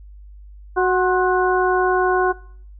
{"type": "harmonic tone with a mistuned harmonic", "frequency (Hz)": 369, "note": "F#4", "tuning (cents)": -5, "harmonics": [1, 2, 3, 4], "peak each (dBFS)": [-17, -20, -22, -23], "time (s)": [0.76, 2.33], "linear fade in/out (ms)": 20, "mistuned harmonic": 3, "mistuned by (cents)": -67, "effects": ["noise-tail reverb RT60 0.6 s tail -22 dB re dry", "added 50 Hz sine -38 dBFS peak until 2.79 s"]}